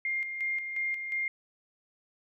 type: tone with tremolo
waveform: sine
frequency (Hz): 2116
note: C7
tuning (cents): +19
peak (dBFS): -28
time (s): 0.05-1.28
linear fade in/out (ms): 2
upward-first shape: square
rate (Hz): 2.8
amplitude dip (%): 50
effects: none